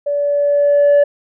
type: tone with level ramp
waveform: sine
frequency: 576 Hz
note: D5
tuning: 34 cents flat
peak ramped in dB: -15 to -4 dBFS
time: 0.06-1.04 s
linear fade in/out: 10 ms
effects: tanh soft clip ceiling -6 dBFS